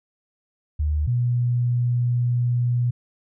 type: tone pair in turn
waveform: sine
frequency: 75.3 / 121.7 Hz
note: D2 / B2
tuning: +44 / -25 cents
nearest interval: minor sixth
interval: 831 cents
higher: second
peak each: -19 / -18 dBFS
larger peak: second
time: 0.79-1.07 / 1.07-2.91 s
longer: second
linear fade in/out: 10 ms
effects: none